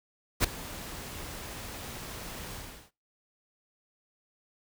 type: noise with ADSR envelope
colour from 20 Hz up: pink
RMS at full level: -22 dBFS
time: 0.4-2.91 s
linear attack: 41 ms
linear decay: 6 ms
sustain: -19 dB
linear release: 370 ms
effects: noise-tail reverb RT60 0.3 s tail -24 dB re dry